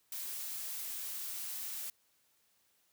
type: noise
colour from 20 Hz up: blue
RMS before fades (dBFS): -41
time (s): 0.12-1.9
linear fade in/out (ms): 2
effects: white hiss -73 dBFS RMS until 2.92 s + high-pass 60 Hz 12 dB/octave